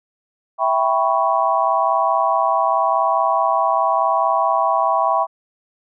sine chord, C# half-diminished seventh, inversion first, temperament equal, 659.3 / 784 / 987.8 / 1108.7 Hz, E5 / G5 / B5 / C#6, 0 / 0 / 0 / 0 cents, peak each -20 dBFS, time 0.58-5.27 s, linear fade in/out 50 ms, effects none

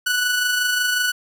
sawtooth tone with amplitude modulation, 1480 Hz, F#6, in tune, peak -13 dBFS, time 0.06-1.12 s, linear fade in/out 10 ms, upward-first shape sine, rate 25.5 Hz, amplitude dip 35%, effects none

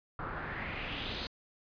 pink noise with low-pass filter sweep, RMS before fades -39 dBFS, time 0.19-1.27 s, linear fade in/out 2 ms, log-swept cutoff 1200 to 4400 Hz, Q 3.3, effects resampled to 11025 Hz

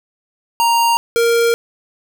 square tone pair in turn, 932.3 / 466.1 Hz, A#5 / A#4, 0 / 0 cents, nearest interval octave, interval 1200 cents, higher first, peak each -12 dBFS, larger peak neither, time 0.6-0.97 / 1.16-1.54 s, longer second, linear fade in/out 0 ms, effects none

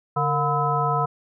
harmonic tone with a mistuned harmonic, 143.7 Hz, D3, 37 cents flat, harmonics 1 / 3 / 5 / 7 / 9, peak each -25 / -29 / -26 / -25 / -25 dBFS, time 0.16-1.06 s, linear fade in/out 10 ms, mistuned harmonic 3, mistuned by +110 cents, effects none

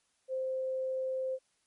sine tone, 522 Hz, C5, 4 cents flat, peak -31 dBFS, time 0.28-1.39 s, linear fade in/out 50 ms, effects white hiss -74 dBFS RMS until 1.66 s + MP3 48 kbps

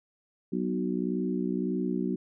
harmonic tone with a mistuned harmonic, 61.74 Hz, B1, in tune, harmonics 3 / 4 / 5 / 6, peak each -31 / -32 / -33 / -34 dBFS, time 0.52-2.16 s, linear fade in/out 10 ms, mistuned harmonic 3, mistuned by +19 cents, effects none

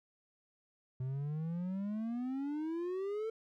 triangle exponential sweep, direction up, 126.3 to 451.7 Hz, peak -33 dBFS, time 1-3.3 s, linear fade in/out 5 ms, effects none

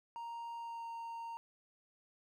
triangle tone with pitch glide, 932.3 to 923.7 Hz, A#5 to A#5, 0 to -16 cents, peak -40 dBFS, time 0.16-1.37 s, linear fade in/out 0 ms, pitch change -16 cents, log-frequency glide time 0.56-0.86 s, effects none

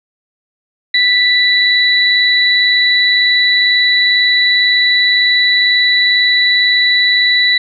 sine tone pair together, 1975.5 / 3951 Hz, B6 / B7, 0 / 0 cents, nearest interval octave, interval 1200 cents, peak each -11 dBFS, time 0.94-7.58 s, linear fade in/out 5 ms, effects none

